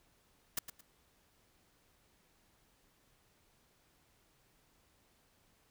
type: noise with echo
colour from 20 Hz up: white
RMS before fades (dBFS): -34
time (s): 0.57-0.59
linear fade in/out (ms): 5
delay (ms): 110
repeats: 2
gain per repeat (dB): -11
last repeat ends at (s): 0.81
effects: pink hiss -71 dBFS RMS until 5.7 s